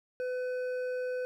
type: tone with hard clipping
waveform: sine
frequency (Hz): 503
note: B4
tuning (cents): +32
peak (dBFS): -33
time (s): 0.2-1.25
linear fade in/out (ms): 0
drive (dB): 7
effects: none